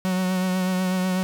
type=tone with vibrato; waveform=45% pulse; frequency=185 Hz; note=F#3; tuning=in tune; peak=-21 dBFS; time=0.05-1.23 s; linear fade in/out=0 ms; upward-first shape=triangle; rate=8.1 Hz; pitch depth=29 cents each way; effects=none